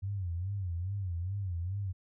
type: tone with vibrato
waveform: sine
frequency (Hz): 92.5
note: F#2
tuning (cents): 0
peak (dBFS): -32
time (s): 0.02-1.93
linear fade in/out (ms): 20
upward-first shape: sine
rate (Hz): 2.4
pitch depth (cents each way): 160
effects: none